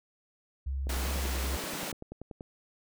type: tone with vibrato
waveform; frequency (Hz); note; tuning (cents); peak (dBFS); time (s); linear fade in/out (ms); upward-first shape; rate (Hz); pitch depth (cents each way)
sine; 65.9; C2; +13; -30; 0.66-1.57; 10; square; 2.5; 44
type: click train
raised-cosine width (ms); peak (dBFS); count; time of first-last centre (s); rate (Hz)
2; -28; 17; 0.87-2.408; 10.4
type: high-pass noise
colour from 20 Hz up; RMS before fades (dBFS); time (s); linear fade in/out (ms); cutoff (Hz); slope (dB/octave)
pink; -37; 0.89-1.92; 5; 160; 48
effects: none